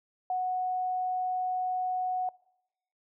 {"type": "tone", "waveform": "sine", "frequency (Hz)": 737, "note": "F#5", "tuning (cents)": -7, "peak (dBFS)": -27, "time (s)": [0.3, 2.29], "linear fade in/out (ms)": 2, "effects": ["noise-tail reverb RT60 0.9 s tail -24 dB re dry"]}